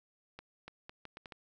accelerating click train, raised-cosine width 0.3 ms, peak -30 dBFS, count 7, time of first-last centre 0.39-1.322 s, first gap 290 ms, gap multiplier 0.74, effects none

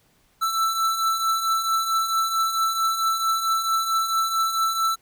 square beating tone pair, 1324 / 1328.5 Hz, E6 / E6, +7 / +13 cents, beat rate 4.5 Hz, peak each -29 / -22 dBFS, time 0.41-4.96 s, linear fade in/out 20 ms, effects pink hiss -62 dBFS RMS until 5.01 s

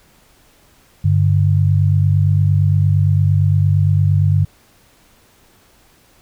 sine tone pair together, 97.8 / 146.53 Hz, G2 / D3, -4 / -4 cents, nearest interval perfect fifth, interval 700 cents, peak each -12 / -15 dBFS, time 1.04-4.45 s, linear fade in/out 10 ms, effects pink hiss -52 dBFS RMS until 6.21 s

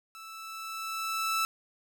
sawtooth tone with level ramp, 1318.5 Hz, E6, in tune, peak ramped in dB -41 to -22 dBFS, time 0.15-1.45 s, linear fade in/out 0 ms, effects none

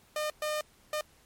sawtooth tone bursts at uneven times, 607 Hz, D#5, 43 cents flat, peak -26 dBFS, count 3, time 0.16-0.3 / 0.42-0.61 / 0.93-1.01 s, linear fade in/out 2 ms, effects pink hiss -62 dBFS RMS until 1.25 s + MP3 64 kbps

